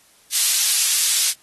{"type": "high-pass noise", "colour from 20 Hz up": "pink", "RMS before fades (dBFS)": -18, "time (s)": [0.31, 1.34], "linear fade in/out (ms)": 50, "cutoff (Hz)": 4600, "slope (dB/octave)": 12, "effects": ["white hiss -54 dBFS RMS until 1.42 s", "AAC 32 kbps"]}